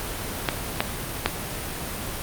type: clicks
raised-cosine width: 0.3 ms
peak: -3 dBFS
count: 3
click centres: 0.488 / 0.805 / 1.26 s
effects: pink hiss -31 dBFS RMS until 2.22 s + Opus 32 kbps